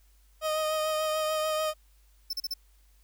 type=tone with vibrato; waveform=30% pulse; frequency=622 Hz; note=D#5; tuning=1 cent flat; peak=-24 dBFS; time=0.41-1.74 s; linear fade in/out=50 ms; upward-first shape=triangle; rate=6.8 Hz; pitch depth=22 cents each way
type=tone bursts; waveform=45% pulse; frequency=5300 Hz; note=E8; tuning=9 cents sharp; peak=-30 dBFS; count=4; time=2.3-2.539 s; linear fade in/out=5 ms; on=32 ms; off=37 ms
effects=added 50 Hz sine -58 dBFS peak until 3.03 s + white hiss -68 dBFS RMS until 3.03 s